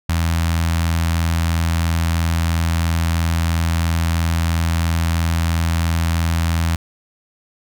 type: tone with notch filter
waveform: sawtooth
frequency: 83 Hz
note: E2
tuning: 12 cents sharp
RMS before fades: -18 dBFS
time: 0.09-6.76 s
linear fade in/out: 5 ms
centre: 420 Hz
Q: 0.61
effects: none